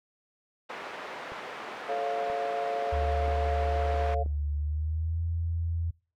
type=band-pass noise; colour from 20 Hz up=pink; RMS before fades=-40 dBFS; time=0.69-4.15 s; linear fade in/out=10 ms; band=500 to 2100 Hz; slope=12 dB/octave
type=click train; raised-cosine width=2 ms; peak=-30 dBFS; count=4; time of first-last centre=1.32-4.261 s; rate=1.02 Hz
type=chord; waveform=sine; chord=A augmented; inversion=none; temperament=equal; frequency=440 / 554.4 / 698.5 Hz; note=A4 / C#5 / E#5; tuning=0 / 0 / 0 cents; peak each=-35 / -34 / -30 dBFS; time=1.88-4.24 s; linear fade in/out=20 ms
type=tone with pitch glide; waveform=sine; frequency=73.2 to 83.6 Hz; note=D2 to E2; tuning=-5 to +25 cents; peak=-27 dBFS; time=2.92-5.91 s; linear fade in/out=10 ms; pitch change=+230 cents; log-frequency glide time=4.56-5.22 s
effects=noise-tail reverb RT60 0.4 s tail -26 dB re dry